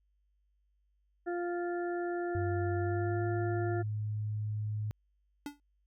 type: harmonic tone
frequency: 349.2 Hz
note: F4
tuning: in tune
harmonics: 1 / 2 / 4 / 5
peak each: -33 / -39 / -45 / -47 dBFS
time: 1.26-3.83 s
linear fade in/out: 20 ms
type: tone with pitch glide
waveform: sine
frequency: 96.3 to 106.24 Hz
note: G2 to G#2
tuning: -30 to +40 cents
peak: -32 dBFS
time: 2.35-4.91 s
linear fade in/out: 0 ms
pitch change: +170 cents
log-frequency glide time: 2.79-3.26 s
type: tone with exponential decay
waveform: square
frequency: 288.8 Hz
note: D4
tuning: 29 cents flat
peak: -35 dBFS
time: 5.46-5.6 s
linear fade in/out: 1 ms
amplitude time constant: 29 ms
effects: added 50 Hz sine -70 dBFS peak until 5.86 s